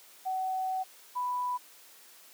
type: tone pair in turn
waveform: sine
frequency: 753 / 990.4 Hz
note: F#5 / B5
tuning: +30 / +5 cents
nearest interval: perfect fourth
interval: 475 cents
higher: second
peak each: -29 / -29 dBFS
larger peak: neither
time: 0.25-0.84 / 1.15-1.58 s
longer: first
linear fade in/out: 20 ms
effects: white hiss -55 dBFS RMS until 2.33 s + high-pass 300 Hz 12 dB/octave